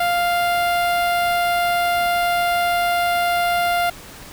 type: tone with notch filter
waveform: sawtooth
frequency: 698.5 Hz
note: F5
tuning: in tune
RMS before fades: -19 dBFS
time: 0-3.9 s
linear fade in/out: 5 ms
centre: 6600 Hz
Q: 0.83
effects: pink hiss -39 dBFS RMS until 4.32 s